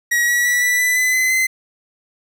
45% pulse tone with pitch steps, 1909 / 1929 / 1949.1 / 1969.5 / 1990.1 / 2011 / 2032 / 2053 Hz, A#6 / B6 / B6 / B6 / B6 / B6 / B6 / C7, +41 / -41 / -23 / -5 / +13 / +31 / +49 / -33 cents, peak -14 dBFS, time 0.11-1.47 s, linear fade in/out 10 ms, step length 170 ms, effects none

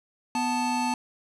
square tone pair together, 246.9 / 880 Hz, B3 / A5, 0 / 0 cents, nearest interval octave + minor seventh, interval 2200 cents, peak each -29 / -27 dBFS, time 0.35-0.94 s, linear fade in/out 2 ms, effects resampled to 24000 Hz + 10-bit

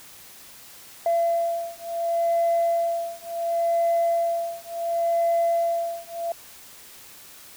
sine beating tone pair, 677 / 677.7 Hz, E5 / E5, +46 / +48 cents, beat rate 0.7 Hz, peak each -23 dBFS, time 1.06-6.32 s, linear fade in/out 2 ms, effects tanh soft clip ceiling -15 dBFS + white hiss -46 dBFS RMS until 7.56 s

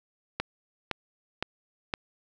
click train, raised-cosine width 0.3 ms, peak -12 dBFS, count 4, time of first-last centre 0.4-1.938 s, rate 1.95 Hz, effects none

